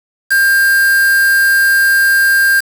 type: tone with quantisation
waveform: triangle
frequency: 1595 Hz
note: G6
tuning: 30 cents sharp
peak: -6 dBFS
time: 0.3-2.61 s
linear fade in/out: 20 ms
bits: 3
effects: none